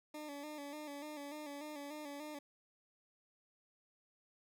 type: tone with vibrato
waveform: 20% pulse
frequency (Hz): 293.7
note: D4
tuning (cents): 0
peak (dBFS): -40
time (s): 0.14-2.39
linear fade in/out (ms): 5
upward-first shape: square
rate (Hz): 3.4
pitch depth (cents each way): 52
effects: none